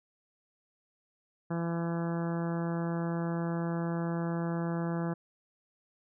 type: harmonic tone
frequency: 168.5 Hz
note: E3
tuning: 38 cents sharp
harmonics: 1 / 2 / 3 / 4 / 5 / 6 / 7 / 8 / 9 / 10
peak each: -31 / -37 / -41 / -43 / -45 / -47 / -48 / -49 / -50 / -51 dBFS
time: 1.5-5.14 s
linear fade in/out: 10 ms
effects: none